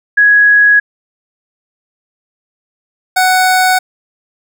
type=tone pair in turn; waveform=sine / 25% pulse; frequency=1668 / 743 Hz; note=G#6 / F#5; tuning=+7 / +7 cents; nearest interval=octave + major second; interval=1400 cents; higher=first; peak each=-4 dBFS; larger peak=neither; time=0.17-0.8 / 3.16-3.79 s; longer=neither; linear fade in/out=10 ms; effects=none